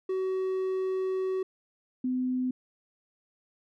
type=tone pair in turn; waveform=triangle / sine; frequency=376.8 / 254.1 Hz; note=F#4 / B3; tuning=+32 / +49 cents; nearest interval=perfect fifth; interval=683 cents; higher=first; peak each=-25 / -26 dBFS; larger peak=first; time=0.09-1.43 / 2.04-2.51 s; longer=first; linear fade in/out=5 ms; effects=none